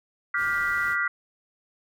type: chord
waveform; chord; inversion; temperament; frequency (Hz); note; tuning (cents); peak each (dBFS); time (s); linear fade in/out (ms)
sine; G dominant seventh; second; just; 1176 / 1411.2 / 1568 / 1960; D6 / F6 / G6 / B6; +2 / +18 / 0 / -14; -32 / -26 / -32 / -27; 0.34-1.08; 5
type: noise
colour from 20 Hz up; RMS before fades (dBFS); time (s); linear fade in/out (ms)
pink; -45; 0.36-0.97; 50
effects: none